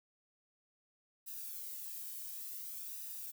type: noise with flanger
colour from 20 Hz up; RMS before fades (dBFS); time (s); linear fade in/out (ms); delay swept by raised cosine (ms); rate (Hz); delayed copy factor
violet; -45; 1.26-3.32; 20; 0.91 to 1.48; 0.56; -0.55
effects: none